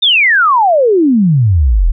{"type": "exponential sweep", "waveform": "sine", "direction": "down", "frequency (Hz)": [3729, 35.91], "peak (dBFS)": -6, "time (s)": [0.02, 1.92], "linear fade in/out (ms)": 10, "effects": []}